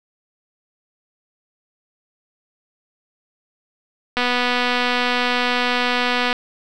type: click train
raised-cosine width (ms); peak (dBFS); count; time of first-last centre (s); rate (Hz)
0.3; -4; 532; 4.17-6.329; 246
effects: none